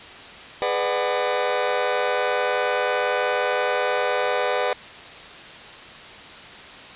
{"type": "chord", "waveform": "sawtooth", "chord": "G# half-diminished seventh", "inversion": "none", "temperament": "just", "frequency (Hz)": [415.3, 498.4, 598, 747.5], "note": ["G#4", "B4", "D5", "F#5"], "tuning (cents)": [0, 16, 31, 17], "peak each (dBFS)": [-25, -20, -22, -23], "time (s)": [0.62, 4.73], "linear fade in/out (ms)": 0, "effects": ["white hiss -40 dBFS RMS until 6.95 s", "resampled to 8000 Hz"]}